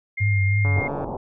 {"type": "tone", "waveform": "sine", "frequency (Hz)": 2120, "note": "C7", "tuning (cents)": 22, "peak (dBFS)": -25, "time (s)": [0.17, 0.88], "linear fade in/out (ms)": 10}
{"type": "tone with vibrato", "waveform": "sine", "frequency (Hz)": 100, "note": "G2", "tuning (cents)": 35, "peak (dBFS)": -17, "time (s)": [0.2, 0.81], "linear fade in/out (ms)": 20, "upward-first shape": "triangle", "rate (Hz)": 3.2, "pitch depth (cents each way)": 62}
{"type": "click train", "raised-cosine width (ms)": 1, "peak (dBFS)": -19, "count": 57, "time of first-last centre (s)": [0.65, 1.044], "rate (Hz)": 142}
{"type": "low-pass noise", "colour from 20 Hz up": "white", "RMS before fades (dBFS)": -30, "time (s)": [0.76, 1.17], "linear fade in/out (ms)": 5, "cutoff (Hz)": 900, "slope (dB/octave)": 48}
{"effects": []}